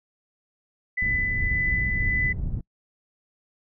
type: tone with tremolo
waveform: sine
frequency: 2000 Hz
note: B6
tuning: 21 cents sharp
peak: -22 dBFS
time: 0.97-2.33 s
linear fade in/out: 10 ms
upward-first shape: sine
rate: 1.8 Hz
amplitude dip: 30%
type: low-pass noise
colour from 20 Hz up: pink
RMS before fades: -28 dBFS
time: 1.02-2.61 s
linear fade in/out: 5 ms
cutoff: 140 Hz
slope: 12 dB/octave
effects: noise-tail reverb RT60 0.1 s tail -26 dB re dry